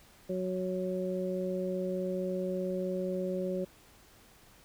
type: harmonic tone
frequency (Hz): 184.7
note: F#3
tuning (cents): -3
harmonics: 1 / 2 / 3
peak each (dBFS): -35 / -35 / -35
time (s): 0.29-3.65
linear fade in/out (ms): 10
effects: pink hiss -59 dBFS RMS until 4.64 s